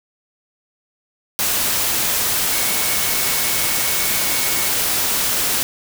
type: tone in noise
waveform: sine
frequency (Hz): 2211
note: C#7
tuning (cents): -5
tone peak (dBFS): -30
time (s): 2.52-4.68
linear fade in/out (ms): 0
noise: white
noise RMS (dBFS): -19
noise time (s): 1.39-5.63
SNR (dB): -14
effects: none